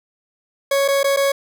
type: tone with dropouts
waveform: 40% pulse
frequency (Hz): 554.4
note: C#5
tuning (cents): 0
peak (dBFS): -14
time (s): 0.71-1.32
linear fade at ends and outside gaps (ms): 5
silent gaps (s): 0.88-0.884 / 1.032-1.042 / 1.164-1.17
effects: none